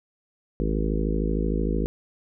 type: harmonic tone with a mistuned harmonic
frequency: 53.2 Hz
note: G#1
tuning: 42 cents sharp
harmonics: 1 / 3 / 4 / 5 / 6 / 7 / 8 / 9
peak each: -25 / -30 / -31 / -32 / -33 / -33 / -34 / -35 dBFS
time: 0.6-1.86 s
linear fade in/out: 0 ms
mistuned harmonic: 1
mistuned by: -19 cents
effects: none